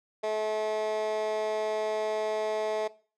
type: tone with high-pass filter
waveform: 15% pulse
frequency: 215.5 Hz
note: A3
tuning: 36 cents flat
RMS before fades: -30 dBFS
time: 0.23-2.88 s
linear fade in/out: 10 ms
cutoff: 530 Hz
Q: 6.9
effects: noise-tail reverb RT60 0.4 s tail -19 dB re dry + low-pass 6000 Hz 12 dB/octave